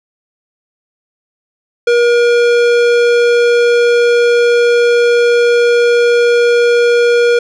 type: tone with tanh clipping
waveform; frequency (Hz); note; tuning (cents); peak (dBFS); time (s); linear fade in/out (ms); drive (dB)
sine; 476.9; A#4; +39; -9; 1.87-7.39; 5; 18
effects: none